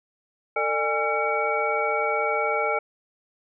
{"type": "tone cluster", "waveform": "sine", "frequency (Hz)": [448.7, 600, 821, 1358, 2258], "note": ["A4", "D5", "G#5", "F6", "C#7"], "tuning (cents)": [34, 37, -20, -49, 31], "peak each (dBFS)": -28, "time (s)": [0.56, 2.79], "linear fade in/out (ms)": 5, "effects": []}